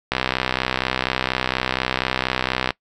click train, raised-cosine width 0.3 ms, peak -3 dBFS, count 167, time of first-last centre 0.12-2.706 s, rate 64.2 Hz, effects noise-tail reverb RT60 0.1 s tail -22 dB re dry

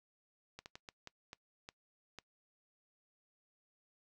slowing click train, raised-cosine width 0.2 ms, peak -30 dBFS, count 8, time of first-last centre 0.59-2.187 s, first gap 69 ms, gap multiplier 1.39, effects noise-tail reverb RT60 0.1 s tail -22 dB re dry

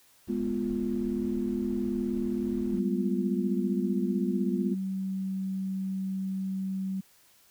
brown noise, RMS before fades -46 dBFS, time 0.27-2.8 s, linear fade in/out 10 ms
sine chord, F diminished, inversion first, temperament equal, 207.7 / 246.9 / 349.2 Hz, Ab3 / Cb4 / F4, 0 / 0 / 0 cents, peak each -31 / -31 / -33 dBFS, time 0.28-4.75 s, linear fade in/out 20 ms
sine tone with pitch glide, 192.4 to 190.96 Hz, G3 to G3, -32 to -45 cents, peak -29 dBFS, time 2.73-7.01 s, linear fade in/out 10 ms, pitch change -13 cents, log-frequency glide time 3.57-5.25 s
effects white hiss -61 dBFS RMS until 7.5 s

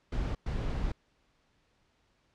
brown noise bursts at uneven times, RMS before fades -32 dBFS, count 2, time 0.12-0.35 / 0.46-0.92 s, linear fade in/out 5 ms, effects pink hiss -71 dBFS RMS until 2.34 s + low-pass 5000 Hz 12 dB/octave

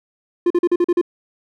triangle tone bursts, 350 Hz, F4, 4 cents sharp, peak -10 dBFS, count 7, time 0.46-1.014 s, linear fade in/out 5 ms, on 44 ms, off 41 ms, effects none

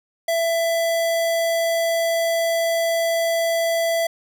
square tone, 666 Hz, E5, 18 cents sharp, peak -19 dBFS, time 0.28-4.07 s, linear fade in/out 5 ms, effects none

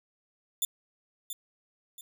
5% pulse tone with echo, 3539 Hz, A7, 9 cents sharp, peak -18 dBFS, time 0.62-0.65 s, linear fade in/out 2 ms, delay 680 ms, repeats 2, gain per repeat -9 dB, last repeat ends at 2.01 s, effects none

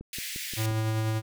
click train, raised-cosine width 3 ms, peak -28 dBFS, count 5, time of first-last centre 0.01-0.712 s, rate 5.7 Hz
pink high-pass noise, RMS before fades -36 dBFS, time 0.13-0.66 s, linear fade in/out 2 ms, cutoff 1800 Hz, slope 48 dB/octave
square tone with tremolo, 110 Hz, A2, in tune, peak -25 dBFS, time 0.56-1.22 s, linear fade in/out 50 ms, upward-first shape triangle, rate 10 Hz, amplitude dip 25%
effects none

